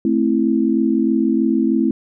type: chord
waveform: sine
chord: A minor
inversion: none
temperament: equal with one note detuned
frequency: 220 / 263.1 / 329.6 Hz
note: A3 / C4 / E4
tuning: 0 / +10 / 0 cents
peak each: -18 dBFS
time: 0.05-1.91 s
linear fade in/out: 2 ms
effects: none